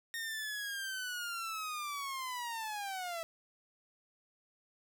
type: linear sweep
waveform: sawtooth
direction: down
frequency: 1848 to 652 Hz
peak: -34 dBFS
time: 0.14-3.23 s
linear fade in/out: 0 ms
effects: none